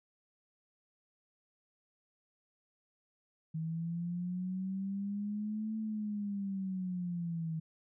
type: linear two-way sweep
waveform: sine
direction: up then down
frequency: 158.6 to 220 to 158.6 Hz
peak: -34 dBFS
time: 3.54-7.6 s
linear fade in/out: 10 ms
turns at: 5.77 s
effects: none